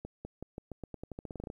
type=accelerating click train; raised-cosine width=2 ms; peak=-27 dBFS; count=17; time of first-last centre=0.05-1.501 s; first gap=200 ms; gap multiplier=0.88; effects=11-bit